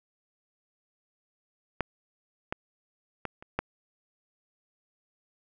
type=clicks; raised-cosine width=0.5 ms; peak=-12 / -15 / -17 / -30 / -12 dBFS; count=5; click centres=1.807 / 2.525 / 3.253 / 3.425 / 3.59 s; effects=none